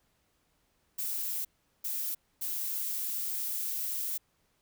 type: noise bursts at uneven times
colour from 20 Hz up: violet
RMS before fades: -34 dBFS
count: 3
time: 0.98-1.45 / 1.84-2.15 / 2.41-4.18 s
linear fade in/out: 10 ms
effects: pink hiss -73 dBFS RMS until 4.61 s